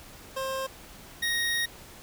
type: tone pair in turn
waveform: 25% pulse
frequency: 531 / 1871.1 Hz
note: C5 / A#6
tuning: +25 / +6 cents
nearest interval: octave + minor seventh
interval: 2181 cents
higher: second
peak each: -26 / -22 dBFS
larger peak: second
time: 0.36-0.67 / 1.22-1.66 s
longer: second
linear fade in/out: 10 ms
effects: pink hiss -48 dBFS RMS until 2.02 s